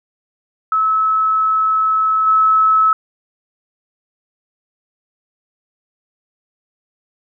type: tone with level steps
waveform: sine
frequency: 1297 Hz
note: E6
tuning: 28 cents flat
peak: -12 / -9 dBFS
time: 0.72-2.93 s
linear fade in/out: 2 ms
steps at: 2.26 s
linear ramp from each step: 20 ms
effects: none